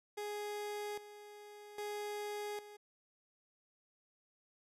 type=tone with tremolo; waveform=30% pulse; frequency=415.3 Hz; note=G#4; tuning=in tune; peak=-37 dBFS; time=0.17-2.77 s; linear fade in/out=10 ms; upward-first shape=square; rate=0.62 Hz; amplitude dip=75%; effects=resampled to 32000 Hz